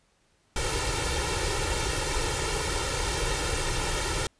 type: noise with comb filter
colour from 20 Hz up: pink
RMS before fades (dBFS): -28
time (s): 0.56-4.27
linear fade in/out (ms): 2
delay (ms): 2.2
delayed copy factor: +0.9
effects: pink hiss -67 dBFS RMS until 4.39 s + resampled to 22050 Hz